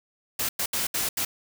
white noise bursts at uneven times, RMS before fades -27 dBFS, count 5, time 0.39-0.49 / 0.59-0.66 / 0.73-0.87 / 0.94-1.09 / 1.17-1.25 s, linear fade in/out 5 ms, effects none

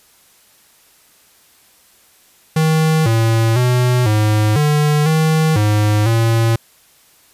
square tone with pitch steps, 158.2 / 113.4 / 124.5 / 106.7 / 149.3 / 158.1 / 105.4 / 114.3 Hz, D#3 / A#2 / B2 / G#2 / D3 / D#3 / G#2 / A#2, +29 / -47 / +14 / +47 / +29 / +28 / +26 / -34 cents, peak -12 dBFS, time 2.56-6.56 s, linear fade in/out 5 ms, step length 500 ms, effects white hiss -51 dBFS RMS until 7.33 s + resampled to 32000 Hz

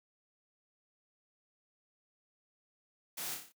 white noise with echo, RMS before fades -41 dBFS, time 3.17-3.35 s, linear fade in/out 10 ms, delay 29 ms, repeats 6, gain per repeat -4 dB, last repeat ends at 3.524 s, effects noise-tail reverb RT60 0.1 s tail -23 dB re dry + high-pass 150 Hz 12 dB/octave

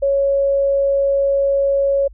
sine tone, 554.4 Hz, C#5, in tune, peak -13 dBFS, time 0.02-2.08 s, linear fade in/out 10 ms, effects added 50 Hz sine -38 dBFS peak until 2.13 s

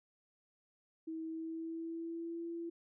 sine tone with pitch glide, 322.2 to 337 Hz, E4 to E4, -39 to +38 cents, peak -39 dBFS, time 1.07-2.7 s, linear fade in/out 10 ms, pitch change +77 cents, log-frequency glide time 1.27-2.45 s, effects none

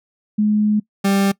sine / 40% pulse tone pair in turn, 211 / 197.1 Hz, G#3 / G3, +28 / +10 cents, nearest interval minor second, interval 118 cents, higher first, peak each -13 dBFS, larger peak neither, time 0.38-0.8 / 1.04-1.32 s, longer first, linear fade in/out 10 ms, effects noise-tail reverb RT60 0.1 s tail -22 dB re dry

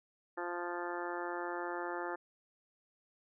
harmonic tone, 174.8 Hz, F3, 2 cents sharp, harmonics 2 / 3 / 4 / 5 / 6 / 7 / 8 / 9 / 10, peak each -41 / -45 / -46 / -43 / -49 / -47 / -47 / -51 / -47 dBFS, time 0.37-2.16 s, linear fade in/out 10 ms, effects none

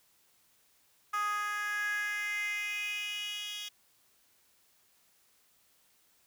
10% pulse tone with high-pass filter sweep, 415.3 Hz, G#4, in tune, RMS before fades -35 dBFS, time 1.13-3.69 s, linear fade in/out 10 ms, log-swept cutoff 1200 to 3500 Hz, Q 5.8, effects white hiss -68 dBFS RMS until 6.26 s

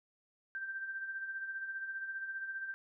sine tone with tremolo, 1568 Hz, G6, in tune, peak -36 dBFS, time 0.55-2.74 s, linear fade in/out 0 ms, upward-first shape sine, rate 15 Hz, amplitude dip 50%, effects none

